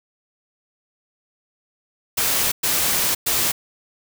white noise bursts at uneven times, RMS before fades -20 dBFS, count 3, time 2.17-2.52 / 2.63-3.15 / 3.26-3.52 s, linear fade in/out 10 ms, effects none

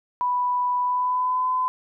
sine tone with pitch glide, 987.8 to 1015 Hz, B5 to B5, 0 to +47 cents, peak -20 dBFS, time 0.21-1.68 s, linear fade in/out 0 ms, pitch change +47 cents, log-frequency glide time 0.8-1.48 s, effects none

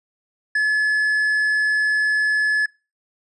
triangle tone, 1714 Hz, A6, 46 cents flat, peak -14 dBFS, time 0.55-2.66 s, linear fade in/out 5 ms, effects noise-tail reverb RT60 0.3 s tail -24 dB re dry + resampled to 24000 Hz

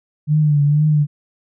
sine tone with vibrato, 148.6 Hz, D3, 21 cents sharp, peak -11 dBFS, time 0.27-1.07 s, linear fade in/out 50 ms, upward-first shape triangle, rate 2.1 Hz, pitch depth 66 cents each way, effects none

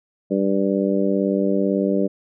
harmonic tone, 98 Hz, G2, in tune, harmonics 2 / 3 / 4 / 5 / 6, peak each -21 / -23 / -24 / -25 / -26 dBFS, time 0.3-2.08 s, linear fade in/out 20 ms, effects none

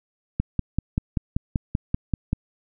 click train, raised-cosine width 5 ms, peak -9 dBFS, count 11, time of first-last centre 0.4-2.331 s, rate 5.18 Hz, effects none

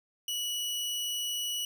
sawtooth tone, 2937 Hz, F#7, 13 cents flat, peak -28 dBFS, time 0.28-1.65 s, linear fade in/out 2 ms, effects none

